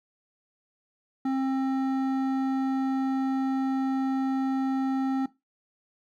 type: tone with hard clipping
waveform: triangle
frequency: 266.1 Hz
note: C4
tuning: 29 cents sharp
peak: -26 dBFS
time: 1.25-5.26 s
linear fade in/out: 5 ms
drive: 14 dB
effects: noise-tail reverb RT60 0.2 s tail -17 dB re dry